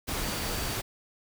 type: tone in noise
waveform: sine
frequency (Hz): 4602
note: D8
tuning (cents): -36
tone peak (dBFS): -43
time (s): 0.21-0.76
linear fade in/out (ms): 20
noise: pink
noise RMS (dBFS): -32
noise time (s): 0.07-0.82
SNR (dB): -14
effects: none